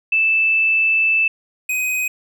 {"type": "tone pair in turn", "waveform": ["sine", "square"], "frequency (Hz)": [2637, 2509], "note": ["E7", "D#7"], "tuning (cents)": [0, 14], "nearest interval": "minor second", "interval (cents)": 86, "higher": "first", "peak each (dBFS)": [-13, -19], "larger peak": "first", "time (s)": [[0.12, 1.28], [1.69, 2.08]], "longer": "first", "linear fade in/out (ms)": 5, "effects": []}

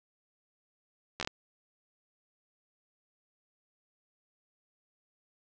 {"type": "slowing click train", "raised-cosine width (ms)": 0.2, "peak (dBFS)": -16, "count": 5, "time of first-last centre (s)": [1.2, 1.274], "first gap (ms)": 12, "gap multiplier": 1.3, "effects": ["low-pass 7000 Hz 12 dB/octave"]}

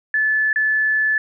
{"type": "tone with dropouts", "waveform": "sine", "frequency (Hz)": 1735, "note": "A6", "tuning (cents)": -25, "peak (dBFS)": -15, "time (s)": [0.14, 1.18], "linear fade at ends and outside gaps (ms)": 2, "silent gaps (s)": [0.53, 0.559], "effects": []}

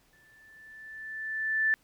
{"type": "tone with exponential growth", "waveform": "sine", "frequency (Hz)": 1760, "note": "A6", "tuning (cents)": 0, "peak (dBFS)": -21, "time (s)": [0.13, 1.74], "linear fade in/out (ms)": 0, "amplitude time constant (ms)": 350, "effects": ["pink hiss -66 dBFS RMS until 1.83 s"]}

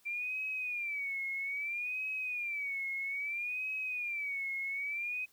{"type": "tone with vibrato", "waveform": "sine", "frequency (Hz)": 2349, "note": "D7", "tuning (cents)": 0, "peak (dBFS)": -34, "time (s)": [0.05, 5.26], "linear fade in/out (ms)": 20, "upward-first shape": "sine", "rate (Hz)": 0.61, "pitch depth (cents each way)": 140, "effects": ["white hiss -67 dBFS RMS until 5.32 s"]}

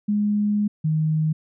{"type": "tone pair in turn", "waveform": "sine", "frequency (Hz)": [207.7, 156.18], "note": ["G#3", "D#3"], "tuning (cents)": [0, 7], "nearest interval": "perfect fourth", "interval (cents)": 493, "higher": "first", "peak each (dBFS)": -18, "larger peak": "neither", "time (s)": [[0.08, 0.68], [0.84, 1.33]], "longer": "first", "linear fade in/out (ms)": 10, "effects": []}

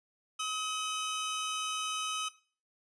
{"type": "tone pair together", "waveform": "sawtooth", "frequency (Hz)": [1270, 3023], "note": ["D#6", "F#7"], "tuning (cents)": [35, 36], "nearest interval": "octave + minor third", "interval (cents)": 1501, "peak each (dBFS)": [-31, -33], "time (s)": [0.39, 2.29], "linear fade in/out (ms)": 10, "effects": ["noise-tail reverb RT60 0.4 s tail -17 dB re dry", "resampled to 22050 Hz"]}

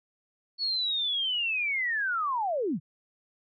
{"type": "linear sweep", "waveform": "sine", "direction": "down", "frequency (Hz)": [4435, 121.7], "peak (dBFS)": -26, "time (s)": [0.58, 2.8], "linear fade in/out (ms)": 50, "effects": []}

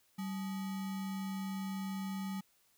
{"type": "tone with sample-and-hold", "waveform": "sine", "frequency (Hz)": 192.8, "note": "G3", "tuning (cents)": -28, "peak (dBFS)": -36, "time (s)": [0.18, 2.41], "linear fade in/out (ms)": 10, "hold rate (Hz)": 1050, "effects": ["white hiss -71 dBFS RMS until 2.77 s"]}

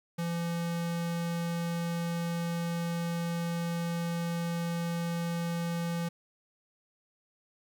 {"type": "tone", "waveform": "square", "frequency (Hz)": 169.7, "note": "F3", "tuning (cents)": -49, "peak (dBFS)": -31, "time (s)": [0.18, 6.09], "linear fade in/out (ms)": 10, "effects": ["11-bit"]}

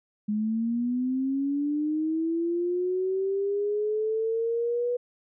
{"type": "linear sweep", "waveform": "sine", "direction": "up", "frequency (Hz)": [207.7, 490.4], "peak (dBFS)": -24, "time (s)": [0.28, 4.97], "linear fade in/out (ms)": 10, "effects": []}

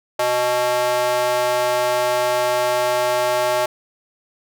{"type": "tone with high-pass filter", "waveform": "square", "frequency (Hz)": 123.7, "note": "B2", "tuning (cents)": 3, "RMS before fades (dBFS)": -19, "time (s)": [0.19, 3.66], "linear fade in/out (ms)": 5, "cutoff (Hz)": 650, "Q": 2.6, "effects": []}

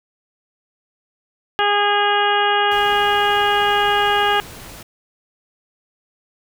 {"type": "harmonic tone", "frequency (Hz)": 410, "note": "G#4", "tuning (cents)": -22, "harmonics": [1, 2, 3, 4, 5, 6, 7, 8], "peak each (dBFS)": [-22, -18, -22, -21, -30, -31, -23, -29], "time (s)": [1.59, 4.4], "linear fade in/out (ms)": 0}
{"type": "noise", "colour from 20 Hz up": "pink", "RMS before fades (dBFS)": -37, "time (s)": [2.71, 4.83], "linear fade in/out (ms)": 5}
{"effects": []}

